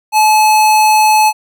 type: tone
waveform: square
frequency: 860 Hz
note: A5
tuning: 40 cents flat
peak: -7 dBFS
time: 0.12-1.33 s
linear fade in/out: 50 ms
effects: none